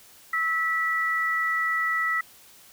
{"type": "tone pair together", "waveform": "sine", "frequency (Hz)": [1304.1, 1954], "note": ["E6", "B6"], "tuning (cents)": [-19, -19], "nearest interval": "perfect fifth", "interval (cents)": 700, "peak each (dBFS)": [-27, -24], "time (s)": [0.33, 2.21], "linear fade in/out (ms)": 5, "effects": ["white hiss -52 dBFS RMS until 2.72 s"]}